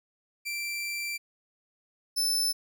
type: tone pair in turn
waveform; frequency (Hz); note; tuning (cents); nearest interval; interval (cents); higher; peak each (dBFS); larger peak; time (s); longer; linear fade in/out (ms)
sawtooth; 2349 / 5273; D7 / E8; 0 / 0; octave + major second; 1400; second; -28 / -22; second; 0.45-1.18 / 2.16-2.53; first; 20
effects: none